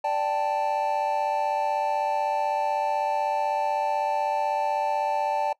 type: chord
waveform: triangle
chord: D suspended fourth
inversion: none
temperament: equal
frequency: 587.3 / 784 / 880 Hz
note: D5 / G5 / A5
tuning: 0 / 0 / 0 cents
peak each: -27 / -26 / -24 dBFS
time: 0.04-5.53 s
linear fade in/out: 5 ms
effects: noise-tail reverb RT60 0.1 s tail -22 dB re dry

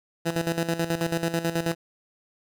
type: tone with tremolo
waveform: 15% pulse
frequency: 167 Hz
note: E3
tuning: 23 cents sharp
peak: -16 dBFS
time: 0.25-1.75 s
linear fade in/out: 20 ms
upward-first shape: square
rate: 9.2 Hz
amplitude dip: 70%
effects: none

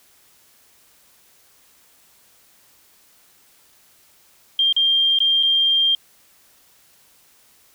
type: tone with dropouts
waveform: sine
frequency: 3191 Hz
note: G7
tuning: 30 cents sharp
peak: -14 dBFS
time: 4.59-5.95 s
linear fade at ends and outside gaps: 2 ms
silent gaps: 4.726-4.764 / 5.188-5.203 / 5.428-5.432 s
effects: white hiss -55 dBFS RMS until 7.74 s

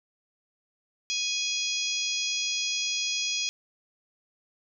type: harmonic tone with a mistuned harmonic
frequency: 830.6 Hz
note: G#5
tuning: in tune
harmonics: 3 / 4 / 5 / 6 / 7 / 8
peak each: -33 / -32 / -38 / -33 / -35 / -35 dBFS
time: 1.1-3.49 s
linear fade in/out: 0 ms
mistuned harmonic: 8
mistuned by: -19 cents
effects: none

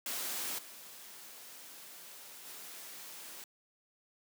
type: noise with level steps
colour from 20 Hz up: white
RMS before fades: -38 / -51 / -48 dBFS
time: 0.06-3.44 s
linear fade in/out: 2 ms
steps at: 0.58 / 2.45 s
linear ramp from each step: 10 ms
effects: high-pass 200 Hz 12 dB/octave

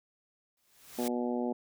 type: noise with exponential growth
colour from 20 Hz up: white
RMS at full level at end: -38 dBFS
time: 0.57-1.08 s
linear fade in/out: 2 ms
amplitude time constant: 110 ms
type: harmonic tone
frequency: 121.8 Hz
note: B2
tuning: 24 cents flat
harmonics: 2 / 3 / 4 / 5 / 6 / 7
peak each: -32 / -36 / -38 / -40 / -42 / -43 dBFS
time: 0.98-1.53 s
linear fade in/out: 10 ms
effects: none

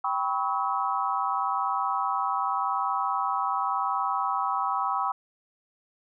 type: chord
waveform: sine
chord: C# half-diminished seventh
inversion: second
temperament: equal with one note detuned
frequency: 784 / 987.8 / 1108.7 / 1287.7 Hz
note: G5 / B5 / C#6 / E6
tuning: 0 / 0 / 0 / -41 cents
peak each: -30 dBFS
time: 0.04-5.12 s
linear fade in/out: 5 ms
effects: none

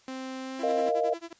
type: tone with pitch glide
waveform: sawtooth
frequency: 261.6 to 264.2 Hz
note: C4 to C4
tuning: 0 to +17 cents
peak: -31 dBFS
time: 0.08-0.89 s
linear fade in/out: 2 ms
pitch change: +17 cents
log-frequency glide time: 0.41-0.6 s
type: tone with tremolo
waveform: sawtooth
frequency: 335.8 Hz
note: E4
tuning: 32 cents sharp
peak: -32 dBFS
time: 0.59-1.33 s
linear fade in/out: 2 ms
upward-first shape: sine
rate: 11 Hz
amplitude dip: 100%
type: chord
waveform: sine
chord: Bb suspended fourth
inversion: none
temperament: equal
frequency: 466.2 / 622.3 / 698.5 Hz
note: Bb4 / Eb5 / F5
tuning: 0 / 0 / 0 cents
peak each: -28 dBFS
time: 0.63-1.14 s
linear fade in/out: 5 ms
effects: white hiss -61 dBFS RMS until 1.39 s + resampled to 16000 Hz

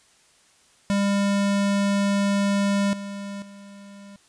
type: tone with level steps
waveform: square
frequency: 200 Hz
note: G3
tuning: 35 cents sharp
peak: -20 / -32 / -42 dBFS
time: 0.9-4.16 s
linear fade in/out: 0 ms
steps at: 2.93 / 3.42 s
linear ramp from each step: 2 ms
effects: white hiss -58 dBFS RMS until 4.28 s + resampled to 22050 Hz

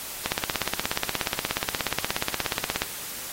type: click train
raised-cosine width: 0.2 ms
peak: -6 dBFS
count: 44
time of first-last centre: 0.26-2.82 s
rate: 16.8 Hz
effects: white hiss -36 dBFS RMS until 3.32 s + AAC 48 kbps

